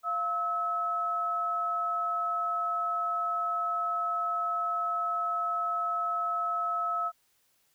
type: tone pair together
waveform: sine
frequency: 692.8 / 1295 Hz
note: F5 / E6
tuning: -14 / -31 cents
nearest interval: major seventh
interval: 1083 cents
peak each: -35 / -28 dBFS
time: 0.03-7.12 s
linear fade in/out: 50 ms
effects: white hiss -70 dBFS RMS until 7.74 s